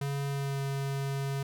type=tone with pitch glide; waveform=square; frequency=140 to 137.91 Hz; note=C#3 to C#3; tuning=+18 to -9 cents; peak=-31 dBFS; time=0.01-1.43 s; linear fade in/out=5 ms; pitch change=-27 cents; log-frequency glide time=0.28-0.6 s; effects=none